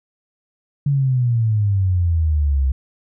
sine exponential sweep, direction down, 144.5 to 64.8 Hz, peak -14 dBFS, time 0.86-2.72 s, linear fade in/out 5 ms, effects none

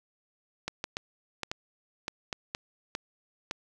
clicks, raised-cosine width 0.2 ms, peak -15 dBFS, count 10, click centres 0.68 / 0.841 / 0.969 / 1.433 / 1.515 / 2.081 / 2.328 / 2.549 / 2.951 / 3.511 s, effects none

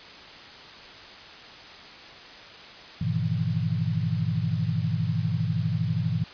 sine chord, E major seventh, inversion first, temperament equal with one note detuned, 103.83 / 123.47 / 155.56 / 167.99 Hz, G#2 / B2 / D#3 / E3, 0 / 0 / 0 / +33 cents, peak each -29 dBFS, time 3.01-6.24 s, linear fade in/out 5 ms, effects white hiss -44 dBFS RMS until 6.33 s + resampled to 11025 Hz

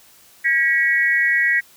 sine tone with amplitude modulation, 1922 Hz, B6, 48 cents flat, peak -10 dBFS, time 0.44-1.61 s, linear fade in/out 20 ms, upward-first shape sine, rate 291 Hz, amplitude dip 95%, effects white hiss -50 dBFS RMS until 1.76 s

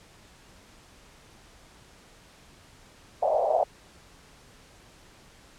pink band-pass noise, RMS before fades -24 dBFS, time 3.22-3.64 s, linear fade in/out 10 ms, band 560 to 750 Hz, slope 48 dB/octave, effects pink hiss -54 dBFS RMS until 5.58 s + low-pass 9000 Hz 12 dB/octave

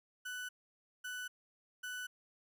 35% pulse tone bursts, 1491 Hz, F#6, 13 cents sharp, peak -39 dBFS, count 3, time 0.25-2.07 s, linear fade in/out 10 ms, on 240 ms, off 550 ms, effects none

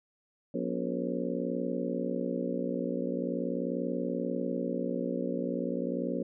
harmonic tone with a mistuned harmonic, 60.4 Hz, B1, 38 cents flat, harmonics 3 / 4 / 5 / 6 / 7 / 8 / 9, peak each -37 / -35 / -37 / -39 / -41 / -38 / -38 dBFS, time 0.54-6.23 s, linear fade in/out 5 ms, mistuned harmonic 5, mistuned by -110 cents, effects none

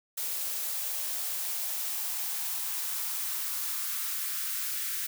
blue noise with high-pass filter sweep, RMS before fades -33 dBFS, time 0.17-5.07 s, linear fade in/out 10 ms, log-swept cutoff 460 to 1600 Hz, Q 2.1, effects none

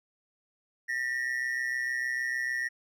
triangle ring-modulated tone, 1864.7 Hz, A#6, in tune, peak -24 dBFS, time 0.88-2.69 s, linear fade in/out 20 ms, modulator 63.3 Hz, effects none

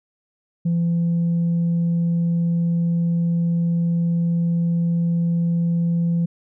sine tone, 169.7 Hz, F3, 49 cents flat, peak -15 dBFS, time 0.65-6.26 s, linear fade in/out 10 ms, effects tanh soft clip ceiling -15 dBFS

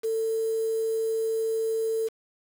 sine tone with quantisation, 446.7 Hz, A4, 26 cents sharp, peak -24 dBFS, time 0.03-2.09 s, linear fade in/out 20 ms, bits 7, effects none

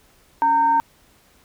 sine tone with frequency modulation, 918 Hz, A#5, 27 cents flat, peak -14 dBFS, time 0.42-0.8 s, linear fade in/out 0 ms, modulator 638 Hz, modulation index 0.29, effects pink hiss -56 dBFS RMS until 1.44 s

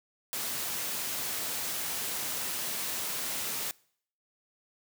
white noise, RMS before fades -34 dBFS, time 0.33-3.71 s, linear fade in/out 0 ms, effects noise-tail reverb RT60 0.6 s tail -24 dB re dry + high-pass 100 Hz 12 dB/octave

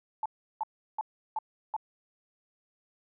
sine tone bursts, 872 Hz, A5, 16 cents flat, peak -28 dBFS, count 5, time 0.23-1.765 s, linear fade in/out 2 ms, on 27 ms, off 350 ms, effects none

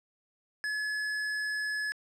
sine tone with hard clipping, 1705 Hz, G#6, 45 cents sharp, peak -32 dBFS, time 0.64-1.92 s, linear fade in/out 0 ms, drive 14 dB, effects low-pass 8000 Hz 12 dB/octave

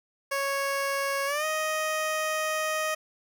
15% pulse tone with pitch glide, 553 to 624.3 Hz, C#5 to D#5, -4 to +6 cents, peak -20 dBFS, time 0.31-2.95 s, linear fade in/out 10 ms, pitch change +210 cents, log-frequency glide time 1.26-1.45 s, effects none

